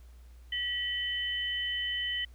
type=tone pair together; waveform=sine; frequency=1937 / 3034 Hz; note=B6 / F#7; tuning=-34 / +43 cents; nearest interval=minor sixth; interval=777 cents; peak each=-34 / -32 dBFS; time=0.52-2.25 s; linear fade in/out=5 ms; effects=added 60 Hz sine -49 dBFS peak until 2.34 s + pink hiss -66 dBFS RMS until 2.34 s